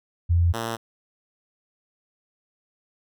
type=tone pair in turn; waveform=sine / 5% pulse; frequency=85.7 / 114.4 Hz; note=F2 / A#2; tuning=-32 / -32 cents; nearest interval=perfect fourth; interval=500 cents; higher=second; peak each=-16 dBFS; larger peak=neither; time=0.29-0.53 / 0.53-0.77 s; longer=neither; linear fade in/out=20 ms; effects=none